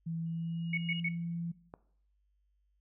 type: tone with pitch glide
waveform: sine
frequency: 164.81 to 169.44 Hz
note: E3 to E3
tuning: 0 to +48 cents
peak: -34 dBFS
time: 0.06-1.52 s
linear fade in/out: 10 ms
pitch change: +48 cents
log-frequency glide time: 0.22-1.02 s
type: tone with exponential growth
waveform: sine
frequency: 2877 Hz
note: F#7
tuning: 49 cents flat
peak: -36 dBFS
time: 0.26-1 s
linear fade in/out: 2 ms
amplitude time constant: 160 ms
type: tone bursts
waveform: sine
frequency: 2219 Hz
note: C#7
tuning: 1 cent sharp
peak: -30 dBFS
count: 3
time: 0.73-1.088 s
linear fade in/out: 5 ms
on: 46 ms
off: 110 ms
type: click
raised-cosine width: 1 ms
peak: -31 dBFS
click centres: 1.739 s
effects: noise-tail reverb RT60 0.6 s tail -18 dB re dry + added 50 Hz sine -70 dBFS peak until 2.8 s